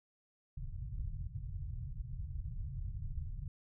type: low-pass noise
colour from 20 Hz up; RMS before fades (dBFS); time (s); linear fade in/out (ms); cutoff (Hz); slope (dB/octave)
pink; -41; 0.57-3.48; 5; 140; 48
effects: none